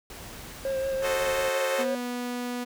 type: noise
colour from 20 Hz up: pink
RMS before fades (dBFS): -42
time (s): 0.1-1.49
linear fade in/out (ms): 2
type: tone with vibrato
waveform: triangle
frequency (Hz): 535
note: C5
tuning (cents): +38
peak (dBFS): -24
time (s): 0.65-1.95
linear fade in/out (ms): 2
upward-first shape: sine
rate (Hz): 5.6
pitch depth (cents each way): 20
type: chord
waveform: 10% pulse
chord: F# diminished seventh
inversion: none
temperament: equal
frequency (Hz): 370 / 440 / 523.3 / 622.3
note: F#4 / A4 / C5 / Eb5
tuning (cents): 0 / 0 / 0 / 0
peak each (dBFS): -26 / -24 / -26 / -28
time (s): 1.01-1.86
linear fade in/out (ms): 50
type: tone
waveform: sawtooth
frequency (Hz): 245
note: B3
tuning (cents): -14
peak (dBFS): -26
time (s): 1.78-2.65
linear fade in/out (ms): 20
effects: none